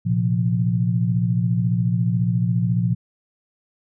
sine chord, Bb suspended second, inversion none, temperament equal, 116.54 / 130.81 / 174.61 Hz, Bb2 / C3 / F3, 0 / 0 / 0 cents, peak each -20 / -25 / -21 dBFS, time 0.05-2.95 s, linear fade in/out 20 ms, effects none

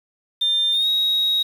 sine tone with pitch glide, 3600 to 3788 Hz, A7 to A#7, +39 to +27 cents, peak -15 dBFS, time 0.41-1.43 s, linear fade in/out 10 ms, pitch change +88 cents, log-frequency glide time 0.72-0.88 s, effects tanh soft clip ceiling -14 dBFS + 7-bit

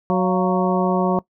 harmonic tone with a mistuned harmonic, 185 Hz, F#3, in tune, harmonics 1 / 2 / 3 / 4 / 5 / 6, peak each -19 / -22 / -24 / -25 / -26 / -27 dBFS, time 0.1-1.19 s, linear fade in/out 0 ms, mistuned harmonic 4, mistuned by -86 cents, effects noise-tail reverb RT60 0.1 s tail -20 dB re dry

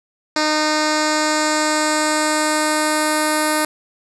10% pulse tone with low-pass filter sweep, 306.4 Hz, D#4, 27 cents flat, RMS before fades -18 dBFS, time 0.36-3.65 s, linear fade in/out 2 ms, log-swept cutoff 5900 to 11000 Hz, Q 2.6, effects none

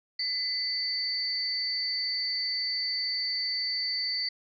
sine tone cluster, 2020 / 4519 / 4752 Hz, B6 / C#8 / D8, +39 / +33 / +20 cents, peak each -37 / -29 / -35 dBFS, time 0.19-4.29 s, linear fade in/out 5 ms, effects none

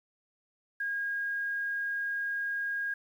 sine tone with quantisation, 1630 Hz, G#6, 33 cents flat, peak -30 dBFS, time 0.8-2.94 s, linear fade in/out 5 ms, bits 10, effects none

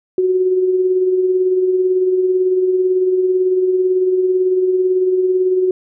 sine tone with tremolo, 370 Hz, F#4, in tune, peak -10 dBFS, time 0.18-5.71 s, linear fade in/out 2 ms, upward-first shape sine, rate 18 Hz, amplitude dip 40%, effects none

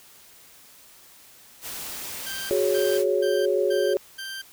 white noise, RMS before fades -35 dBFS, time 1.61-3.05 s, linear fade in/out 50 ms
20% pulse tone bursts, 1570 Hz, G6, 2 cents sharp, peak -28 dBFS, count 5, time 2.26-4.42 s, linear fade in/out 10 ms, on 240 ms, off 240 ms
sine chord, F# suspended second, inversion none, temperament just, 370 / 416.2 / 555 Hz, F#4 / G#4 / C#5, 0 / +4 / +2 cents, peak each -24 dBFS, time 2.51-3.97 s, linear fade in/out 0 ms
effects white hiss -51 dBFS RMS until 4.52 s

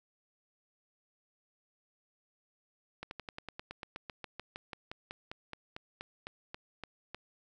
slowing click train, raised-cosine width 0.3 ms, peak -25 dBFS, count 25, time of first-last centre 3.03-7.146 s, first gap 81 ms, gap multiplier 1.06, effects none

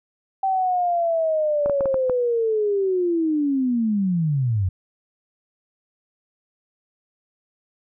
sine linear sweep, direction down, 776 to 87.31 Hz, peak -18 dBFS, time 0.43-4.69 s, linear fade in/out 5 ms
clicks, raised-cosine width 1 ms, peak -14 dBFS, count 6, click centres 1.66 / 1.697 / 1.808 / 1.857 / 1.943 / 2.097 s
effects none

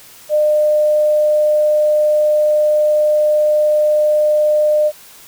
sine tone, 604 Hz, D5, 48 cents sharp, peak -10 dBFS, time 0.29-4.92 s, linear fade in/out 50 ms, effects white hiss -41 dBFS RMS until 5.27 s

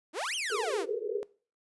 sawtooth exponential two-way sweep, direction up then down, 277.2 to 3267 to 277.2 Hz, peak -28 dBFS, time 0.13-0.86 s, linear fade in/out 50 ms, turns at 0.35 s
white band-pass noise, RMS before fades -34 dBFS, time 0.5-1.23 s, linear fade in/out 0 ms, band 400 to 470 Hz, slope 96 dB/octave
effects noise-tail reverb RT60 0.4 s tail -21 dB re dry + resampled to 24000 Hz

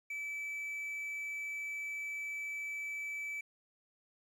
triangle tone with quantisation, 2307 Hz, D7, 31 cents flat, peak -36 dBFS, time 0.1-3.41 s, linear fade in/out 5 ms, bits 11, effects none

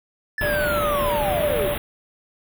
triangle linear sweep, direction down, 1760 to 349.2 Hz, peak -22 dBFS, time 0.38-1.68 s, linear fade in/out 2 ms
pink band-stop noise, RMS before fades -27 dBFS, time 0.41-1.78 s, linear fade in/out 2 ms, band 3700 to 9800 Hz, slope 96 dB/octave
sine tone with vibrato, 587.3 Hz, D5, in tune, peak -22 dBFS, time 0.42-1.75 s, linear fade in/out 20 ms, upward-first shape sine, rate 1.3 Hz, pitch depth 14 cents each way
effects none

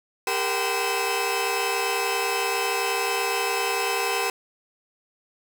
sawtooth tone cluster, 398.7 / 466.2 / 767 / 1024 / 2596 Hz, G4 / A#4 / G5 / C6 / E7, +29 / 0 / -38 / -38 / -27 cents, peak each -26 dBFS, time 0.27-4.3 s, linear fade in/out 2 ms, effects none

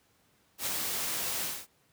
white noise with ADSR envelope, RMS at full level -31 dBFS, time 0.58-1.67 s, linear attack 86 ms, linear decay 8 ms, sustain -2 dB, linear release 230 ms, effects pink hiss -68 dBFS RMS until 1.92 s + high-pass 80 Hz 12 dB/octave

